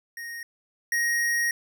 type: tone pair in turn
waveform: square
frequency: 1864.7 / 1877.7 Hz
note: A#6 / A#6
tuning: 0 / +12 cents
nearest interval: unison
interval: 12 cents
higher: second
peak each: -35 / -23 dBFS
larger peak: second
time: 0.17-0.43 / 0.92-1.51 s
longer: second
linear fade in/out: 2 ms
effects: none